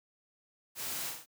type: noise with echo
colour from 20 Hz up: white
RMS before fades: -39 dBFS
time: 0.75-1.13 s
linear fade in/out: 50 ms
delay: 44 ms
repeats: 3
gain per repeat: -4 dB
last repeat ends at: 1.262 s
effects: high-pass 100 Hz 12 dB/octave